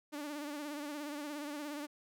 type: tone with vibrato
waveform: sawtooth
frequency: 293.7 Hz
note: D4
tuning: in tune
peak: -36 dBFS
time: 0.12-1.87 s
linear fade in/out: 20 ms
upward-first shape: sine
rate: 17 Hz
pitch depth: 60 cents each way
effects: none